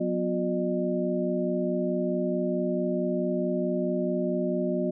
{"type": "tone cluster", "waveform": "sine", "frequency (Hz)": [182, 246.6, 358.1, 607], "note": ["F#3", "B3", "F4", "D#5"], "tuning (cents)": [-28, -2, 43, -43], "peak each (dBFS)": -30, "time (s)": [0, 4.91], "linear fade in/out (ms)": 10, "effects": []}